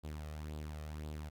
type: tone with flanger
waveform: sawtooth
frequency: 76.1 Hz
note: D#2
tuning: 38 cents flat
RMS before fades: -44 dBFS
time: 0.03-1.3 s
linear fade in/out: 20 ms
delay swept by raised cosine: 0.24 to 1.64 ms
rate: 1.9 Hz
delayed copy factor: +0.55
effects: none